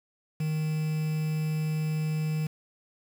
triangle tone with quantisation, 155.56 Hz, D#3, in tune, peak -24 dBFS, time 0.4-2.47 s, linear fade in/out 5 ms, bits 7, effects none

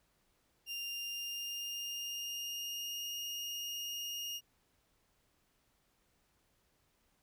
30% pulse tone with pitch glide, 2794 to 2846 Hz, F7 to F7, 0 to +32 cents, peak -36 dBFS, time 0.66-4.41 s, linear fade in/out 50 ms, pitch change +32 cents, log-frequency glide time 0.85-3.1 s, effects pink hiss -75 dBFS RMS until 7.22 s

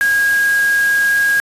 sine tone in noise, 1636 Hz, G#6, 26 cents flat, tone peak -11 dBFS, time 0.01-1.4 s, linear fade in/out 0 ms, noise white, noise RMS -27 dBFS, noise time 0.01-1.4 s, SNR +13 dB, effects resampled to 32000 Hz

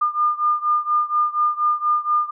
sine beating tone pair, 1207 / 1211.2 Hz, D6 / D#6, +47 / -47 cents, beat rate 4.2 Hz, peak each -19 / -21 dBFS, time 0.01-2.31 s, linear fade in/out 10 ms, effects none

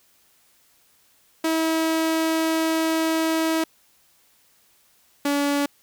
sawtooth tone pair in turn, 322.4 / 285.4 Hz, E4 / D4, -38 / -49 cents, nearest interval major second, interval 211 cents, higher first, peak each -16 dBFS, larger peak neither, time 1.44-3.64 / 5.25-5.66 s, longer first, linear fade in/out 5 ms, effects white hiss -60 dBFS RMS until 5.82 s

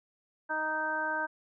harmonic tone, 311.1 Hz, D#4, in tune, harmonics 1 / 2 / 3 / 4 / 5, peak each -43 / -38 / -34 / -42 / -32 dBFS, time 0.49-1.27 s, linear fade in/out 20 ms, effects none

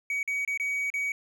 triangle tone with dropouts, 2260 Hz, C#7, 33 cents sharp, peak -25 dBFS, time 0.1-1.12 s, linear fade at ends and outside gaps 2 ms, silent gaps 0.23-0.276 / 0.45-0.476 / 0.575-0.598 / 0.902-0.939 s, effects none

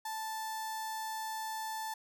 sawtooth tone with notch filter, 880 Hz, A5, in tune, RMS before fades -39 dBFS, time 0.05-1.94 s, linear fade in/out 5 ms, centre 2500 Hz, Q 1.2, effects none

